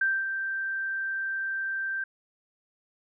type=tone with ADSR envelope; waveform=sine; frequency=1568 Hz; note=G6; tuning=in tune; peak=-21 dBFS; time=0.01-2.04 s; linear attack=5 ms; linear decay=230 ms; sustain=-7 dB; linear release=4 ms; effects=none